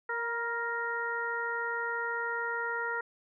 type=harmonic tone with a mistuned harmonic; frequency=466.2 Hz; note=A#4; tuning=in tune; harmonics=1 / 2 / 3 / 4; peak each=-38 / -37 / -34 / -37 dBFS; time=0.09-3.01 s; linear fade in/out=5 ms; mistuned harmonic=2; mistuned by=+26 cents; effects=none